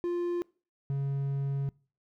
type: tone pair in turn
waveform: triangle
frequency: 349.2 / 138.58 Hz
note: F4 / C#3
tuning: 0 / 0 cents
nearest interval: octave + major third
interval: 1600 cents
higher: first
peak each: -26 dBFS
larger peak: neither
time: 0.04-0.42 / 0.9-1.69 s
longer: second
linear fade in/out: 0 ms
effects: noise-tail reverb RT60 0.4 s tail -24 dB re dry